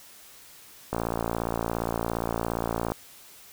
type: click train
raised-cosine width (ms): 1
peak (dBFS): -13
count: 115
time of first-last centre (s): 0.93-2.92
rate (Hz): 57.3
effects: white hiss -50 dBFS RMS until 3.52 s